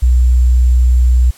sine tone with sample-and-hold, 61.74 Hz, B1, in tune, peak -6 dBFS, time 0.02-1.31 s, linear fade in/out 10 ms, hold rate 7350 Hz, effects white hiss -42 dBFS RMS until 1.37 s + low-pass 12000 Hz 12 dB/octave

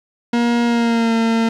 40% pulse tone with pitch glide, 237.1 to 227.4 Hz, A#3 to A#3, +30 to -43 cents, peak -13 dBFS, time 0.33-1.49 s, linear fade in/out 5 ms, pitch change -73 cents, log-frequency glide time 0.65-1.14 s, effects low-pass 5000 Hz 12 dB/octave + 8-bit

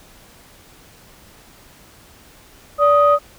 sine tone pair together, 580 / 1249 Hz, D5 / D#6, -22 / +6 cents, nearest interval octave + minor second, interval 1328 cents, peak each -12 dBFS, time 2.78-3.19 s, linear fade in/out 50 ms, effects tanh soft clip ceiling -3 dBFS + pink hiss -47 dBFS RMS until 3.38 s

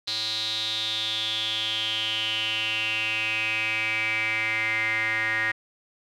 square tone with band-pass filter sweep, 110 Hz, A2, in tune, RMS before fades -27 dBFS, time 0.07-5.52 s, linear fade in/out 10 ms, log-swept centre 4100 to 1900 Hz, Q 8.6, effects none

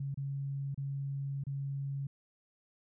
sine tone with dropouts, 138.59 Hz, C#3, in tune, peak -34 dBFS, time 0-2.07 s, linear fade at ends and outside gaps 5 ms, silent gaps 0.144-0.173 / 0.745-0.776 / 1.438-1.467 s, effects none

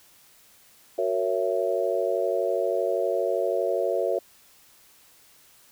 sine chord, F# dominant seventh, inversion none, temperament just, 370 / 462.5 / 555 / 666 Hz, F#4 / A#4 / C#5 / E5, 0 / -14 / +2 / +18 cents, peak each -29 / -28 / -27 / -28 dBFS, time 0.98-4.19 s, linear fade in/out 5 ms, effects white hiss -56 dBFS RMS until 5.71 s

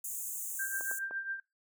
pink high-pass noise, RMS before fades -39 dBFS, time 0.04-0.99 s, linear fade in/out 5 ms, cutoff 6500 Hz, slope 96 dB/octave
sine tone with tremolo, 1580 Hz, G6, 13 cents sharp, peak -32 dBFS, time 0.59-1.4 s, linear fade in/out 5 ms, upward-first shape triangle, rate 7.3 Hz, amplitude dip 75%
clicks, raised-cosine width 1 ms, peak -29 dBFS, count 3, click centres 0.809 / 0.913 / 1.11 s
effects noise-tail reverb RT60 0.2 s tail -18 dB re dry + high-pass 400 Hz 12 dB/octave

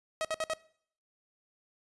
sawtooth tone bursts, 636 Hz, D#5, 38 cents sharp, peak -26 dBFS, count 4, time 0.21-0.535 s, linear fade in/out 0 ms, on 37 ms, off 59 ms, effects noise-tail reverb RT60 0.6 s tail -21 dB re dry + resampled to 24000 Hz

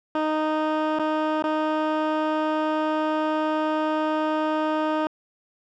15% pulse tone with dropouts, 309.7 Hz, D#4, 8 cents flat, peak -15 dBFS, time 0.15-5.07 s, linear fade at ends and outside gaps 2 ms, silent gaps 0.988-0.995 / 1.424-1.439 s, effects low-pass 2000 Hz 12 dB/octave

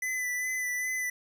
square tone with vibrato, 2000 Hz, B6, 21 cents sharp, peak -30 dBFS, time 0.02-1.1 s, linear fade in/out 5 ms, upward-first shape sine, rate 2.5 Hz, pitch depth 22 cents each way, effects none

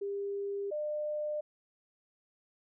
sine tone pair in turn, 400.5 / 601.1 Hz, G4 / D5, +37 / +40 cents, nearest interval perfect fifth, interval 703 cents, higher second, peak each -33 / -32 dBFS, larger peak second, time 0.01-0.71 / 0.71-1.41 s, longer neither, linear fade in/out 10 ms, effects none

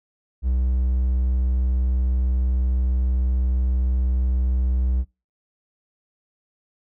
triangle tone, 63.1 Hz, B1, 38 cents sharp, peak -16 dBFS, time 0.42-5.05 s, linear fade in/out 50 ms, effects noise-tail reverb RT60 0.3 s tail -25 dB re dry

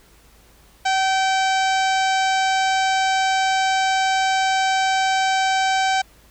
harmonic tone with a mistuned harmonic, 773 Hz, G5, 24 cents flat, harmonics 1 / 2 / 3 / 4 / 5 / 6 / 7 / 8 / 9 / 10, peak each -18 / -24 / -28 / -30 / -32 / -34 / -35 / -36 / -37 / -38 dBFS, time 0.85-6.02 s, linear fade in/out 10 ms, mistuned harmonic 1, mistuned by -22 cents, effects added 53 Hz sine -53 dBFS peak until 6.3 s + pink hiss -53 dBFS RMS until 6.3 s

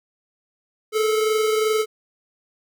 square tone pair together, 432.8 / 455.5 Hz, A4 / A#4, -29 / -40 cents, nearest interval minor second, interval 89 cents, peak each -19 / -29 dBFS, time 0.92-1.86 s, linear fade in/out 50 ms, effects none

